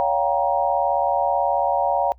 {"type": "chord", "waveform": "sine", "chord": "G half-diminished seventh", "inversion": "second", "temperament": "just", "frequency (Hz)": [564.5, 705.6, 784, 940.8], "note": ["Db5", "F5", "G5", "Bb5"], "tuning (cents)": [31, 18, 0, 16], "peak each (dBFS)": -23, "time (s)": [0, 2.12], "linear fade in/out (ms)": 0, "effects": ["noise-tail reverb RT60 0.1 s tail -22 dB re dry", "added 60 Hz sine -46 dBFS peak until 2.18 s"]}